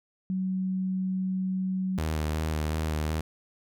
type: tone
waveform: sine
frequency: 187.4 Hz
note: F#3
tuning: 22 cents sharp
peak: -26 dBFS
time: 0.3-1.98 s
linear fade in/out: 0 ms
type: tone with vibrato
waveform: sawtooth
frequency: 77.78 Hz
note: D#2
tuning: in tune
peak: -23 dBFS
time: 1.98-3.21 s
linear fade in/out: 5 ms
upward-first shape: square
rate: 2.7 Hz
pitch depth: 22 cents each way
effects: none